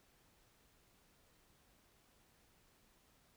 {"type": "silence", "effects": ["pink hiss -71 dBFS RMS until 3.36 s"]}